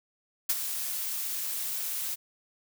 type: noise with ADSR envelope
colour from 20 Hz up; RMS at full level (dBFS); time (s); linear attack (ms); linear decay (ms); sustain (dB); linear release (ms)
blue; -24; 0.49-2.16; 9; 38; -9; 26
effects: none